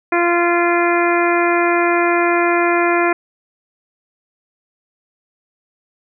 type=harmonic tone; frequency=345.6 Hz; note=F4; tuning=18 cents flat; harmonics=1 / 2 / 3 / 4 / 5 / 6 / 7; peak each=-16 / -19 / -21 / -22 / -23 / -24 / -24 dBFS; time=0.12-3.13 s; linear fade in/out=5 ms; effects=none